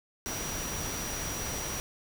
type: tone in noise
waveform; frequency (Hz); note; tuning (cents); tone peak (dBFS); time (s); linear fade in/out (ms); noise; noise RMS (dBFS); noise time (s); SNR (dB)
sine; 5800; F#8; -35; -38; 0.26-1.8; 0; pink; -36; 0.26-1.8; -5
effects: none